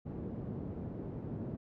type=band-pass noise; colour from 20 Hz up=pink; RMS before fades=-41 dBFS; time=0.05-1.57 s; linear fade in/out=20 ms; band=110 to 310 Hz; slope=12 dB/octave; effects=none